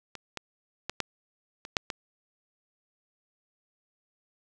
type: clicks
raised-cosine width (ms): 0.2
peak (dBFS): -22 / -17 / -14 / -10 / -23 / -6 / -15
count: 7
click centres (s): 0.153 / 0.373 / 0.896 / 1.003 / 1.651 / 1.768 / 1.902
effects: none